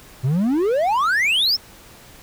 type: exponential sweep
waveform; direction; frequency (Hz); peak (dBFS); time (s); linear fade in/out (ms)
triangle; up; 120 to 5510; -14; 0.23-1.57; 20
effects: pink hiss -45 dBFS RMS until 2.22 s